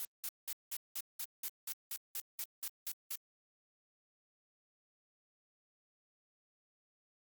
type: noise bursts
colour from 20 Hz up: blue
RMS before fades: -40 dBFS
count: 14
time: 0-3.156 s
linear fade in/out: 0 ms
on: 49 ms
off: 190 ms
effects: Opus 32 kbps